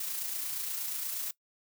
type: noise with amplitude modulation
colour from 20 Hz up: blue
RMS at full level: -34 dBFS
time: 0-1.31 s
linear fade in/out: 5 ms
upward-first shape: sine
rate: 28.5 Hz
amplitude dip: 35%
effects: noise-tail reverb RT60 0.1 s tail -20 dB re dry